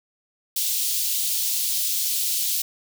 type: high-pass noise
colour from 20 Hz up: white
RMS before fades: -24 dBFS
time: 0.56-2.62 s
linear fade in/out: 5 ms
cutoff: 3200 Hz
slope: 24 dB/octave
effects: none